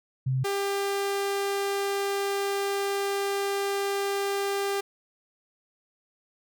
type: tone pair in turn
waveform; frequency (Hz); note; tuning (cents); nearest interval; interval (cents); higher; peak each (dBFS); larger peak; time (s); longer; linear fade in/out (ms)
sine / sawtooth; 130.81 / 397.9; C3 / G4; 0 / +26; octave + perfect fifth; 1926; second; -23 / -22; second; 0.26-0.44 / 0.44-4.81; second; 10
effects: none

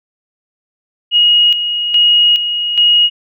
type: tone with tremolo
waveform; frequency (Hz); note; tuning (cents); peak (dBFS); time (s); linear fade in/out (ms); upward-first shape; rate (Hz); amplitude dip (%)
sine; 2883; F#7; -46; -6; 1.11-3.1; 50; square; 1.2; 60
effects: none

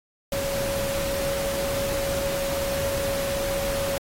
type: tone in noise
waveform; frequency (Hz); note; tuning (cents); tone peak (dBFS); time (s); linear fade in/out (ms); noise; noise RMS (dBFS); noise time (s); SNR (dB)
sine; 554.4; C#5; 0; -26; 0.32-3.98; 2; pink; -31; 0.32-3.98; +2
effects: AAC 48 kbps

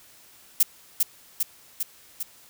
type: noise with echo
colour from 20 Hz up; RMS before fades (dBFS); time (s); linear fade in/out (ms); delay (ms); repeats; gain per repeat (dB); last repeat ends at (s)
violet; -17; 0.6-0.63; 5; 400; 4; -3; 2.23
effects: white hiss -53 dBFS RMS until 2.49 s

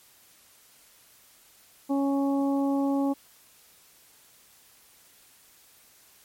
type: harmonic tone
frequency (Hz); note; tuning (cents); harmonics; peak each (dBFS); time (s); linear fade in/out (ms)
277.2; C#4; 0; 1 / 2 / 3 / 4; -23 / -32 / -34 / -41; 1.89-3.14; 20
effects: white hiss -57 dBFS RMS until 6.24 s + MP3 64 kbps

